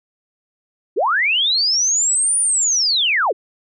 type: linear two-way sweep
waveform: sine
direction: up then down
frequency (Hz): 300.6 to 9600 to 300.6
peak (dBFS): -14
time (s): 0.96-3.33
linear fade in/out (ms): 20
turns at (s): 2.39
effects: none